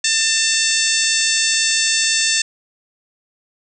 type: harmonic tone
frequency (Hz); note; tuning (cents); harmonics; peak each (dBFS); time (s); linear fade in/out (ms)
894; A5; +27; 2 / 3 / 4 / 5 / 6 / 7 / 8 / 9; -23 / -23 / -23 / -23 / -23 / -23 / -23 / -23; 0.04-2.42; 5
effects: none